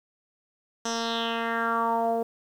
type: tone with low-pass filter sweep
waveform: 10% pulse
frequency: 230 Hz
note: A#3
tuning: 23 cents flat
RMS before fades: -27 dBFS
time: 0.85-2.23 s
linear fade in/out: 5 ms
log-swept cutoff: 6400 to 540 Hz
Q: 3.9
effects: 9-bit